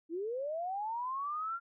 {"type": "linear sweep", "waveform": "sine", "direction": "up", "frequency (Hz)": [311.1, 1396.9], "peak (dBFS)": -34, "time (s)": [0.09, 1.6], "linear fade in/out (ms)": 50, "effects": []}